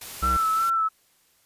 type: noise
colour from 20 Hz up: white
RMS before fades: -38 dBFS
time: 0.01-0.7 s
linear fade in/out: 5 ms
type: tone with vibrato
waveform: sine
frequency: 1327 Hz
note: E6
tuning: 11 cents sharp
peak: -20 dBFS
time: 0.22-0.89 s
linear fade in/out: 20 ms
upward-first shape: sine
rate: 2.7 Hz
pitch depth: 35 cents each way
type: tone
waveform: square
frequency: 64.1 Hz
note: C2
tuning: 35 cents flat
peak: -27 dBFS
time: 0.22-0.37 s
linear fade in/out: 5 ms
effects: white hiss -63 dBFS RMS until 1.45 s + resampled to 32000 Hz